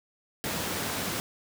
pink high-pass noise, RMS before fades -32 dBFS, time 0.44-1.2 s, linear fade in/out 0 ms, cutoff 110 Hz, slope 12 dB/octave, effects none

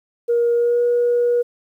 sine tone with pitch glide, 472.8 to 481.3 Hz, A#4 to B4, +24 to -45 cents, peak -13 dBFS, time 0.28-1.43 s, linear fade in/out 20 ms, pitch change +31 cents, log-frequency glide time 0.54-0.82 s, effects tanh soft clip ceiling -10 dBFS + 9-bit

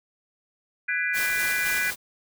sine chord, G# half-diminished seventh, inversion third, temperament just, 1495.1 / 1661.2 / 1993.5 / 2392 Hz, F#6 / G#6 / B6 / D7, +18 / 0 / +16 / +31 cents, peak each -29 dBFS, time 0.88-1.91 s, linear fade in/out 10 ms
white noise with tremolo, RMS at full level -30 dBFS, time 1.13-1.96 s, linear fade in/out 50 ms, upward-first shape square, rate 3.8 Hz, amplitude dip 25%
effects none

